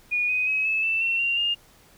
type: tone with pitch steps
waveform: sine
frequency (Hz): 2450 / 2500 / 2551 / 2603 / 2656 / 2711 / 2766 / 2822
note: D#7 / D#7 / D#7 / E7 / E7 / E7 / F7 / F7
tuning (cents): -27 / +8 / +43 / -22 / +12 / +48 / -17 / +17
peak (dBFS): -21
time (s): 0.11-1.55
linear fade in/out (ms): 20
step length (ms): 180
effects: pink hiss -55 dBFS RMS until 1.97 s